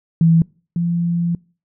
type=tone pair in turn; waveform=sine; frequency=164.81 / 171.21 Hz; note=E3 / F3; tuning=0 / -34 cents; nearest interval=minor second; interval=66 cents; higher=second; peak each=-9 / -16 dBFS; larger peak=first; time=0.21-0.42 / 0.76-1.35 s; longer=second; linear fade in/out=2 ms; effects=noise-tail reverb RT60 0.4 s tail -25 dB re dry